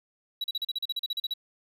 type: tone bursts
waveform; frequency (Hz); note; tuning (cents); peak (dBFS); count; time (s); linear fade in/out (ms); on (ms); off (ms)
triangle; 3900; B7; -23; -26; 14; 0.41-1.338; 5; 31; 38
effects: none